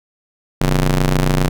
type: ring-modulated tone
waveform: sawtooth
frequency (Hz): 92.5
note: F#2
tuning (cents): 0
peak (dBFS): -6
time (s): 0.61-1.49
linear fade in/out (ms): 5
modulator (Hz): 59.9
effects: none